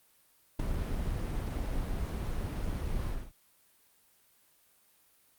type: noise with ADSR envelope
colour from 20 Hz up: brown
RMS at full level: -27 dBFS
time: 0.59-3.32 s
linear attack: 8 ms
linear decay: 6 ms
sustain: -6 dB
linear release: 250 ms
effects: white hiss -66 dBFS RMS until 5.38 s + Opus 32 kbps